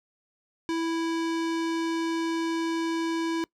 square tone with low-pass filter, 329.6 Hz, E4, in tune, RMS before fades -28 dBFS, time 0.69-3.44 s, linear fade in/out 0 ms, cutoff 6300 Hz, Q 0.74, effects noise-tail reverb RT60 0.1 s tail -23 dB re dry

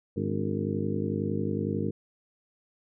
harmonic tone with a mistuned harmonic, 51 Hz, G#1, 31 cents flat, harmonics 2 / 3 / 4 / 5 / 6 / 7 / 8 / 9, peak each -34 / -35 / -32 / -38 / -35 / -36 / -38 / -36 dBFS, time 0.16-1.91 s, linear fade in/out 10 ms, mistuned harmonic 6, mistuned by -81 cents, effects none

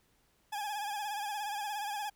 40% pulse tone with vibrato, 830 Hz, G#5, 1 cent flat, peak -34 dBFS, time 0.52-2.1 s, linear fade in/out 10 ms, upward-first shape sine, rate 17 Hz, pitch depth 62 cents each way, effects pink hiss -71 dBFS RMS until 2.15 s

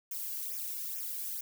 violet noise with flanger, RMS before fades -38 dBFS, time 0.11-1.41 s, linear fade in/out 5 ms, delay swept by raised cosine 0.23 to 1.63 ms, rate 2.3 Hz, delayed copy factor -0.95, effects none

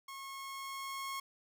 sawtooth tone with level ramp, 1088 Hz, C#6, 33 cents flat, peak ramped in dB -41 to -34 dBFS, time 0.08-1.2 s, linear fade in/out 5 ms, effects none

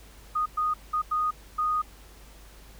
sine tone bursts at uneven times, 1238 Hz, D#6, 9 cents flat, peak -23 dBFS, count 5, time 0.35-0.46 / 0.57-0.74 / 0.93-1.02 / 1.11-1.31 / 1.58-1.82 s, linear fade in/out 10 ms, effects added 50 Hz sine -49 dBFS peak until 2.79 s + pink hiss -53 dBFS RMS until 2.79 s

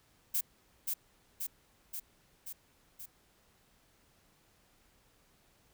violet noise with echo, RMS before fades -31 dBFS, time 0.34-0.41 s, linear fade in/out 10 ms, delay 530 ms, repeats 5, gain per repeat -3 dB, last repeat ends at 3.06 s, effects pink hiss -68 dBFS RMS until 5.73 s

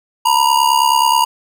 square ring-modulated tone, 949 Hz, A#5, 31 cents sharp, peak -8 dBFS, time 0.25-1.25 s, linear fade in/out 10 ms, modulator 34.7 Hz, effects none

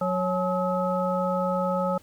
harmonic tone with a mistuned harmonic, 183.2 Hz, F#3, 17 cents flat, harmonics 1 / 3 / 5 / 7, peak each -28 / -26 / -31 / -30 dBFS, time 0.01-1.98 s, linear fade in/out 5 ms, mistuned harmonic 5, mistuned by -120 cents, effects pink hiss -56 dBFS RMS until 2.02 s

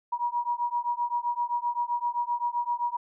sine beating tone pair, 955 / 962.7 Hz, A#5 / B5, +42 / -45 cents, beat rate 7.7 Hz, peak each -29 / -29 dBFS, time 0.12-2.97 s, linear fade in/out 10 ms, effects none

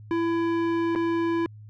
square tone with dropouts, 334.4 Hz, E4, 25 cents sharp, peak -23 dBFS, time 0.11-1.46 s, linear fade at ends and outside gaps 0 ms, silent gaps 0.951-0.959 s, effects added 106 Hz sine -42 dBFS peak until 1.69 s + low-pass 2000 Hz 12 dB/octave

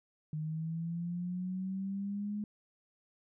sine linear sweep, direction up, 152.7 to 210 Hz, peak -34 dBFS, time 0.33-2.44 s, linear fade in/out 2 ms, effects none

